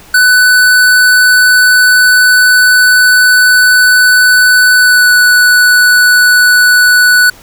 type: tone with pitch glide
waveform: square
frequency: 1496 to 1483.1 Hz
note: F#6 to F#6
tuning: +19 to +4 cents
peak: -4 dBFS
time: 0.14-7.3 s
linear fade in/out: 5 ms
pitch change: -15 cents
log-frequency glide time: 4.78-5.11 s
effects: pink hiss -37 dBFS RMS until 7.42 s